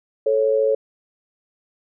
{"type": "tone pair together", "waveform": "sine", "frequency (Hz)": [437.8, 551.6], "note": ["A4", "C#5"], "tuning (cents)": [-9, -9], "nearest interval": "major third", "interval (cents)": 400, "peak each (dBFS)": -18, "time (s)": [0.26, 0.75], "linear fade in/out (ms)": 5, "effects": []}